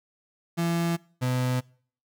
35% pulse tone pair in turn, 169 / 126.53 Hz, E3 / B2, +43 / +42 cents, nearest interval perfect fourth, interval 501 cents, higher first, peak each -22 dBFS, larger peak neither, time 0.57-0.97 / 1.21-1.61 s, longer neither, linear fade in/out 20 ms, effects noise-tail reverb RT60 0.5 s tail -24 dB re dry

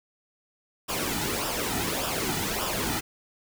pink noise with flanger, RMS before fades -29 dBFS, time 0.88-3.01 s, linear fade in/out 20 ms, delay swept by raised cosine 0.47 to 1.87 ms, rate 1.7 Hz, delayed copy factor -0.65, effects none

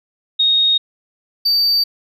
sine / triangle tone pair in turn, 3729 / 4619 Hz, A#7 / D8, 0 / -30 cents, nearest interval major third, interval 370 cents, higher second, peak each -11 dBFS, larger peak neither, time 0.39-0.78 / 1.45-1.84 s, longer neither, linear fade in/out 10 ms, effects none

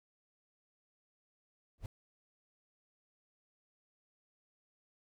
brown noise with exponential growth, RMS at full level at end -35 dBFS, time 1.78-1.86 s, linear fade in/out 1 ms, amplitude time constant 17 ms, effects none

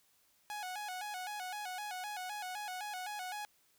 sawtooth tone with vibrato, 784 Hz, G5, in tune, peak -36 dBFS, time 0.5-3.45 s, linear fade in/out 0 ms, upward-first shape square, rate 3.9 Hz, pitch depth 110 cents each way, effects white hiss -71 dBFS RMS until 3.78 s

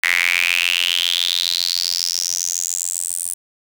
sawtooth tone with high-pass filter sweep, 87.31 Hz, F2, in tune, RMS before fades -20 dBFS, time 0.03-3.34 s, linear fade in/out 5 ms, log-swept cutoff 2000 to 9400 Hz, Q 6.7, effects none

